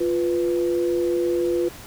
sine tone pair together, 349.2 / 493.8 Hz, F4 / B4, 0 / 0 cents, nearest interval tritone, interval 600 cents, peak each -20 / -25 dBFS, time 0-1.69 s, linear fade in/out 10 ms, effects pink hiss -41 dBFS RMS until 1.86 s

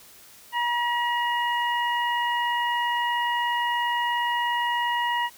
harmonic tone, 957 Hz, A#5, 45 cents sharp, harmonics 1 / 2 / 3, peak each -24 / -28 / -32 dBFS, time 0.52-5.3 s, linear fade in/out 50 ms, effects white hiss -50 dBFS RMS until 5.37 s

